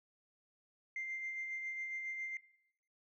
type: tone with tremolo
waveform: sine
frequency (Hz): 2093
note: C7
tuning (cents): 0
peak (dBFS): -36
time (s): 0.96-2.37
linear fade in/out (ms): 2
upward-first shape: sine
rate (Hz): 7.3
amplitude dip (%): 35
effects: noise-tail reverb RT60 0.8 s tail -21 dB re dry + tanh soft clip ceiling -34 dBFS